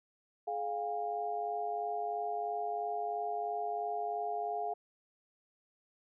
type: tone cluster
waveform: sine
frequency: 422.9 / 703 / 806 Hz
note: G#4 / F5 / G5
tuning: +31 / +11 / +48 cents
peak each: -40 / -35 / -40 dBFS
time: 0.47-4.74 s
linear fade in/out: 10 ms
effects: none